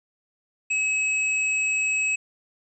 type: tone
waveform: square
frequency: 2567 Hz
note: E7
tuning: 47 cents flat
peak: -22 dBFS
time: 0.7-2.16 s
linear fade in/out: 10 ms
effects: resampled to 22050 Hz